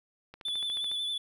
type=click train; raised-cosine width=0.3 ms; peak=-30 dBFS; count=9; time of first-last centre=0.34-0.916 s; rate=13.9 Hz
type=tone with vibrato; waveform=triangle; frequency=3482 Hz; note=A7; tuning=19 cents flat; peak=-29 dBFS; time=0.45-1.18 s; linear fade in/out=5 ms; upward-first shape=sine; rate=11 Hz; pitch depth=31 cents each way
effects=11-bit